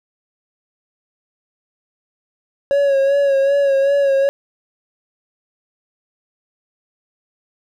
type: tone with vibrato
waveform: triangle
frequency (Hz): 554.4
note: C#5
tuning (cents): 0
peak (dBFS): -10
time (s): 2.71-4.29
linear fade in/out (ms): 0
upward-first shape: sine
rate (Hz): 2.6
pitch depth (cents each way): 39
effects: none